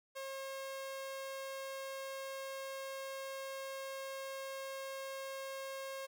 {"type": "tone", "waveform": "sawtooth", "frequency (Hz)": 539, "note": "C#5", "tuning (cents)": -49, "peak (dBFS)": -38, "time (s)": [0.15, 6.07], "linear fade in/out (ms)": 20, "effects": []}